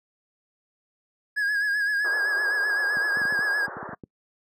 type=tone with vibrato; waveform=triangle; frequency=1661 Hz; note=G#6; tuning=in tune; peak=-20 dBFS; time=1.36-3.67 s; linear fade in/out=20 ms; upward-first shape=sine; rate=7.8 Hz; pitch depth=50 cents each way
type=band-pass noise; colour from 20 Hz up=white; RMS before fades=-37 dBFS; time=2.04-3.95 s; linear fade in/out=10 ms; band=340 to 1700 Hz; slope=96 dB/octave
type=clicks; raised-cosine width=3 ms; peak=-24 dBFS; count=12; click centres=2.97 / 3.171 / 3.216 / 3.253 / 3.324 / 3.391 / 3.681 / 3.769 / 3.829 / 3.891 / 3.932 / 4.037 s
effects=noise-tail reverb RT60 0.1 s tail -26 dB re dry + high-pass 150 Hz 12 dB/octave